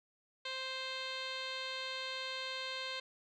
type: tone with low-pass filter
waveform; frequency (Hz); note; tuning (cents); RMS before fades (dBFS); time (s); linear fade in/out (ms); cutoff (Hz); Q
10% pulse; 523.3; C5; 0; -41; 0.45-3; 5; 4300; 5.2
effects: none